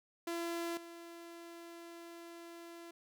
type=tone with level steps; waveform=sawtooth; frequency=338.8 Hz; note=E4; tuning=48 cents sharp; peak=-33 / -45 dBFS; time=0.27-2.91 s; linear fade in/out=5 ms; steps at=0.77 s; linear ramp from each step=2 ms; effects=none